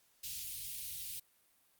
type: band-stop noise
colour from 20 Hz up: white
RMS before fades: -43 dBFS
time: 0.23-1.2 s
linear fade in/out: 10 ms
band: 140 to 2800 Hz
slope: 24 dB/octave
effects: white hiss -71 dBFS RMS until 1.79 s + Opus 48 kbps